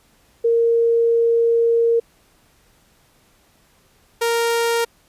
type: tone pair in turn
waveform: sine / sawtooth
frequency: 463.7 / 465.4 Hz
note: A#4 / A#4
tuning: -9 / -3 cents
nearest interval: unison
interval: 6 cents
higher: second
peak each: -13 dBFS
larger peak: neither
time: 0.44-2 / 4.21-4.85 s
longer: first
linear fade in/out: 10 ms
effects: pink hiss -57 dBFS RMS until 5.08 s + resampled to 32000 Hz